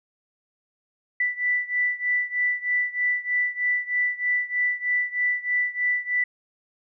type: beating tone pair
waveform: sine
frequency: 1975.5 / 1978.7 Hz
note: B6 / B6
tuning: 0 / +3 cents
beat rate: 3.2 Hz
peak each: -24 / -26 dBFS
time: 1.2-6.24 s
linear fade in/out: 5 ms
effects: none